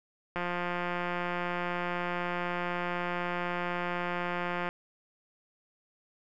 click train, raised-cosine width 0.5 ms, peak -18 dBFS, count 763, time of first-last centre 0.36-4.69 s, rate 176 Hz, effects none

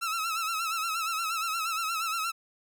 sawtooth tone with vibrato, 1318.5 Hz, E6, in tune, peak -25 dBFS, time 0.01-2.32 s, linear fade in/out 20 ms, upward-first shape sine, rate 8.5 Hz, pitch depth 72 cents each way, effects none

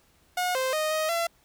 sawtooth tone with pitch steps, 723 / 521 / 620 / 626 / 676 Hz, F#5 / C5 / D#5 / D#5 / E5, -40 / -7 / -6 / +10 / +43 cents, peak -21 dBFS, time 0.37-1.27 s, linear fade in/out 5 ms, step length 180 ms, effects pink hiss -63 dBFS RMS until 1.44 s

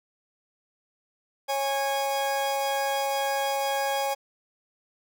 40% pulse tone pair together, 550 / 824 Hz, C#5 / G#5, -14 / -14 cents, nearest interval perfect fifth, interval 700 cents, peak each -28 / -26 dBFS, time 1.48-4.15 s, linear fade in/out 20 ms, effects none

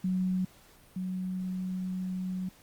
sine tone pair in turn, 185 / 185 Hz, F#3 / F#3, 0 / 0 cents, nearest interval unison, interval 0 cents, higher neither, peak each -26 / -31 dBFS, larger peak first, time 0.04-0.45 / 0.96-2.49 s, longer second, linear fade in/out 5 ms, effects pink hiss -58 dBFS RMS until 2.62 s + Opus 48 kbps

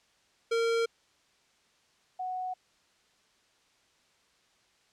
square / sine tone pair in turn, 460.2 / 739.2 Hz, A#4 / F#5, -22 / -2 cents, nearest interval minor sixth, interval 820 cents, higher second, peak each -26 / -32 dBFS, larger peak first, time 0.51-0.86 / 2.19-2.54 s, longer neither, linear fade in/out 10 ms, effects white hiss -67 dBFS RMS until 4.92 s + low-pass 6000 Hz 12 dB/octave

